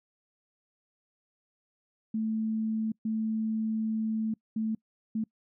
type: tone bursts at uneven times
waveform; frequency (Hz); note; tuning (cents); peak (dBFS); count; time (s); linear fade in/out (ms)
sine; 220; A3; 0; -27; 4; 2.14-2.92 / 3.05-4.34 / 4.56-4.75 / 5.15-5.24; 5
effects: noise-tail reverb RT60 0.1 s tail -25 dB re dry